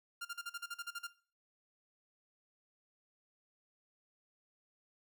sawtooth tone bursts, 1396.9 Hz, F6, in tune, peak -36 dBFS, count 11, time 0.21-1.072 s, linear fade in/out 10 ms, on 42 ms, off 40 ms, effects noise-tail reverb RT60 0.4 s tail -17 dB re dry

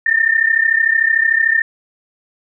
sine tone pair together, 1788.6 / 1822 Hz, A6 / A#6, +28 / -40 cents, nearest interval unison, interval 32 cents, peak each -14 dBFS, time 0.06-1.62 s, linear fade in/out 5 ms, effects none

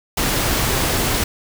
pink noise, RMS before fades -19 dBFS, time 0.17-1.24 s, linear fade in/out 5 ms, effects none

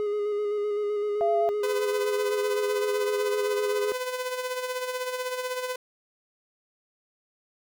triangle tone with vibrato, 415.3 Hz, G#4, in tune, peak -23 dBFS, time 0-3.92 s, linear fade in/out 0 ms, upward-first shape square, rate 7.8 Hz, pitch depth 19 cents each way
sine tone, 680 Hz, F5, 46 cents flat, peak -22 dBFS, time 1.21-1.49 s, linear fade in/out 0 ms
sawtooth tone with tremolo, 505 Hz, B4, 39 cents sharp, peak -23 dBFS, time 1.63-5.76 s, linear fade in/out 5 ms, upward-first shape sine, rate 16 Hz, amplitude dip 55%
effects none

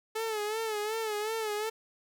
sawtooth tone with vibrato, 432.9 Hz, A4, 28 cents flat, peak -27 dBFS, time 0.15-1.7 s, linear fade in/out 10 ms, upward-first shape sine, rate 2.7 Hz, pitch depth 72 cents each way, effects none

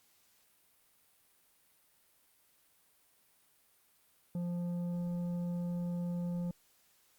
sine tone with tanh clipping, 174.61 Hz, F3, in tune, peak -35 dBFS, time 4.35-6.51 s, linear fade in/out 2 ms, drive 8 dB, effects white hiss -69 dBFS RMS until 7.18 s + Opus 48 kbps

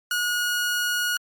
sawtooth tone, 1448 Hz, F#6, 38 cents flat, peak -19 dBFS, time 0.11-1.17 s, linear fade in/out 2 ms, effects Opus 48 kbps

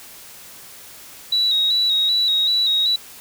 sine tone with vibrato, 3860 Hz, B7, 40 cents flat, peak -15 dBFS, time 1.32-2.96 s, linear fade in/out 5 ms, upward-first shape square, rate 2.6 Hz, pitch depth 34 cents each way, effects white hiss -41 dBFS RMS until 3.2 s

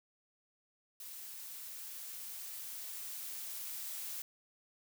blue noise with level ramp, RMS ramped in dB -48 to -42 dBFS, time 1-4.22 s, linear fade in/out 2 ms, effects none

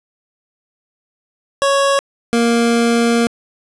25% pulse tone pair in turn, 554.4 / 233.9 Hz, C#5 / A#3, 0 / +6 cents, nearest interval octave + minor third, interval 1494 cents, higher first, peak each -8 dBFS, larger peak neither, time 1.62-1.99 / 2.33-3.27 s, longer second, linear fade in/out 0 ms, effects resampled to 24000 Hz + 7-bit

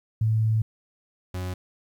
sine / 40% pulse tone pair in turn, 110.3 / 91.41 Hz, A2 / F#2, +5 / -20 cents, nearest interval minor third, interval 325 cents, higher first, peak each -19 / -28 dBFS, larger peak first, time 0.21-0.62 / 1.34-1.54 s, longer first, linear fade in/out 5 ms, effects 10-bit

